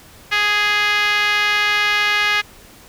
5% pulse tone with band-pass filter, 415.3 Hz, G#4, in tune, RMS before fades -17 dBFS, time 0.31-2.42 s, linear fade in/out 20 ms, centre 1900 Hz, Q 1.5, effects pink hiss -44 dBFS RMS until 2.88 s

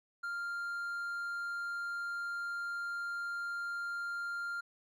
triangle tone, 1396 Hz, F6, 1 cent flat, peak -34 dBFS, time 0.23-4.61 s, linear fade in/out 10 ms, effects none

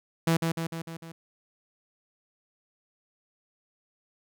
sawtooth tone with echo, 164.81 Hz, E3, in tune, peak -17 dBFS, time 0.27-0.37 s, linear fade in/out 5 ms, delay 150 ms, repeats 5, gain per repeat -4 dB, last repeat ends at 1.12 s, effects none

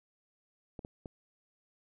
clicks, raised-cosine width 2 ms, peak -29 dBFS, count 3, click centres 0.792 / 0.849 / 1.058 s, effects none

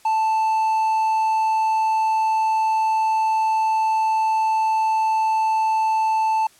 triangle tone with quantisation, 880 Hz, A5, in tune, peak -15 dBFS, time 0.05-6.47 s, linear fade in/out 5 ms, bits 7, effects white hiss -53 dBFS RMS until 6.59 s + low-pass 11000 Hz 12 dB/octave

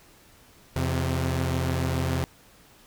sawtooth tone pair together, 84.9 / 130.81 Hz, F2 / C3, -48 / 0 cents, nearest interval perfect fifth, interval 748 cents, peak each -23 / -23 dBFS, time 0.76-2.24 s, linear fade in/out 0 ms, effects pink hiss -55 dBFS RMS until 2.86 s

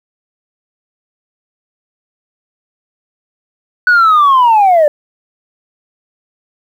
sine linear sweep, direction down, 1490 to 575 Hz, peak -3 dBFS, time 3.87-4.88 s, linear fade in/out 2 ms, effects tanh soft clip ceiling -3 dBFS + 7-bit

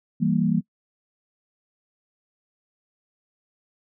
sine chord, E diminished, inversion none, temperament equal, 164.81 / 196 / 233.1 Hz, E3 / G3 / Bb3, 0 / 0 / 0 cents, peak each -23 dBFS, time 0.2-0.61 s, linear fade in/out 20 ms, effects noise-tail reverb RT60 0.1 s tail -24 dB re dry

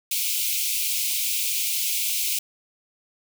white high-pass noise, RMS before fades -25 dBFS, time 0.11-2.39 s, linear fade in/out 5 ms, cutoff 2200 Hz, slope 96 dB/octave, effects none

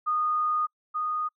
sine tone pair in turn, 1231 / 1235.4 Hz, D#6 / D#6, -19 / -13 cents, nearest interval unison, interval 6 cents, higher second, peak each -23 / -26 dBFS, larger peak first, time 0.06-0.67 / 0.94-1.29 s, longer first, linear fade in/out 20 ms, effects noise-tail reverb RT60 0.1 s tail -26 dB re dry

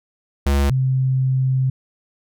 square / sine tone pair in turn, 70 / 131 Hz, C#2 / C3, +18 / +2 cents, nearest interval major seventh, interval 1084 cents, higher second, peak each -15 dBFS, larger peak neither, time 0.46-0.7 / 0.7-1.7 s, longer second, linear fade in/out 5 ms, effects none

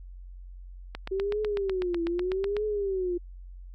click train, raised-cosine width 0.3 ms, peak -19 dBFS, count 14, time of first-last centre 0.95-2.567 s, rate 8.04 Hz
sine tone with vibrato, 378.2 Hz, F#4, 38 cents sharp, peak -26 dBFS, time 1.11-3.18 s, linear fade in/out 10 ms, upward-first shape triangle, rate 0.81 Hz, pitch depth 220 cents each way
effects added 45 Hz sine -41 dBFS peak until 3.74 s

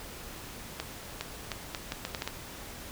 accelerating click train, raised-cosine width 0.2 ms, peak -15 dBFS, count 9, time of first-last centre 0.8-2.276 s, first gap 410 ms, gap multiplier 0.75, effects pink hiss -44 dBFS RMS until 2.91 s

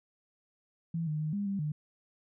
sine tone with pitch steps, 165.7 / 152.6 / 154.3 / 202.6 / 197.4 / 150.7 Hz, E3 / D#3 / D#3 / G#3 / G3 / D3, +9 / -33 / -14 / -43 / +12 / +45 cents, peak -30 dBFS, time 0.94-1.72 s, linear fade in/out 5 ms, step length 130 ms, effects none

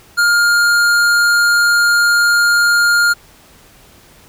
triangle tone with hard clipping, 1411 Hz, F6, 17 cents sharp, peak -11 dBFS, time 0.17-3.14 s, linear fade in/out 20 ms, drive 18 dB, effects pink hiss -45 dBFS RMS until 4.28 s

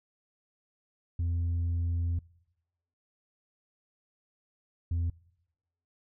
sine tone pair in turn, 85.3 / 84.84 Hz, F2 / F2, -40 / -50 cents, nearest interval unison, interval 10 cents, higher first, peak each -24 dBFS, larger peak neither, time 1.19-2.19 / 4.91-5.1 s, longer first, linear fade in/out 5 ms, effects noise-tail reverb RT60 0.9 s tail -26 dB re dry + tanh soft clip ceiling -26 dBFS

